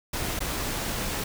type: noise with dropouts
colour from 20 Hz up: pink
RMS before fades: -30 dBFS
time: 0.13-1.24 s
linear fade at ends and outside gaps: 5 ms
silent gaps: 0.392-0.404 s
effects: none